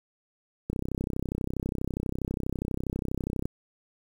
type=click train; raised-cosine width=3 ms; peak=-17 dBFS; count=90; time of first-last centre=0.7-3.455 s; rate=32.3 Hz; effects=8-bit